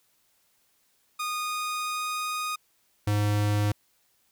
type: tone with pitch glide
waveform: sawtooth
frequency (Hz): 1231 to 1239.6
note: D#6 to D#6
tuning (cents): -19 to -7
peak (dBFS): -25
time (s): 1.19-2.56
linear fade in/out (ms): 10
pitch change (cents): +12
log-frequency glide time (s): 1.32-2.27
type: tone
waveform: square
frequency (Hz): 103.83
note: G#2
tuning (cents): 0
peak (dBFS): -23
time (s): 3.07-3.72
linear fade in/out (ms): 5
effects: white hiss -68 dBFS RMS until 4.31 s